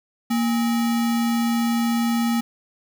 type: tone with sample-and-hold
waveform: sine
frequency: 233.1 Hz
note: A#3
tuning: in tune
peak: -18 dBFS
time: 0.3-2.41 s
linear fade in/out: 10 ms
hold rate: 1050 Hz
effects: none